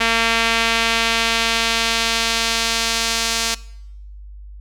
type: tone with band-pass filter sweep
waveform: sawtooth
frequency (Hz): 228.4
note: A#3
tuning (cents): -35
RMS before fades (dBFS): -19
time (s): 0-3.55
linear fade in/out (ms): 10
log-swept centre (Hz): 2500 to 5400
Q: 1.1
effects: noise-tail reverb RT60 0.8 s tail -21 dB re dry + added 50 Hz sine -34 dBFS peak until 4.6 s